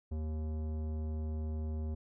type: tone with tanh clipping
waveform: sine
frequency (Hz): 77.78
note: D#2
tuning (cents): 0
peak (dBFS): -36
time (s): 0.11-1.95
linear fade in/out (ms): 10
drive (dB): 15
effects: none